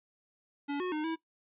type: tone with pitch steps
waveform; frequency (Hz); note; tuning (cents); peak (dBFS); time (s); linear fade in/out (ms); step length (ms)
square; 285.3 / 364.5 / 305.8 / 325; C#4 / F#4 / D#4 / E4; +50 / -26 / -30 / -24; -32; 0.68-1.16; 20; 120
effects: noise-tail reverb RT60 0.1 s tail -18 dB re dry + resampled to 8000 Hz